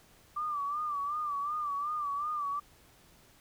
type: tone with vibrato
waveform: sine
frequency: 1174.7 Hz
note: D6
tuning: in tune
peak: -31 dBFS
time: 0.36-2.6 s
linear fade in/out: 10 ms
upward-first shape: sine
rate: 2.7 Hz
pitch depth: 77 cents each way
effects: pink hiss -61 dBFS RMS until 3.4 s